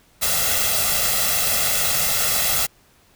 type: noise with comb filter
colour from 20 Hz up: white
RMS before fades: -20 dBFS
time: 0.21-2.67 s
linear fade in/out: 20 ms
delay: 1.5 ms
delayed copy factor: +0.75
effects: pink hiss -56 dBFS RMS until 3.15 s